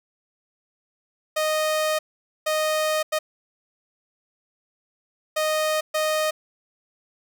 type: tone bursts at uneven times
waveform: sawtooth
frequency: 620 Hz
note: D#5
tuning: 6 cents flat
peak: -17 dBFS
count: 5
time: 1.36-1.99 / 2.46-3.03 / 3.12-3.19 / 5.36-5.81 / 5.94-6.31 s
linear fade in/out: 10 ms
effects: none